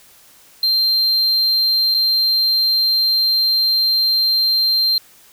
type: tone with dropouts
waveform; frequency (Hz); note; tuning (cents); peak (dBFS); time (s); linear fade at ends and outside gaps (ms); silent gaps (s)
triangle; 4160; C8; -11; -12; 0.63-4.98; 2; 1.942-1.946
effects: white hiss -48 dBFS RMS until 5.32 s